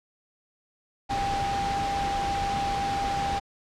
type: tone in noise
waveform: sine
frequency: 796 Hz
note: G5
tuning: 26 cents sharp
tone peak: -26 dBFS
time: 1.09-3.4 s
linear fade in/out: 20 ms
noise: pink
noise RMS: -32 dBFS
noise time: 1.09-3.4 s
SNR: +3 dB
effects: low-pass 5000 Hz 12 dB/octave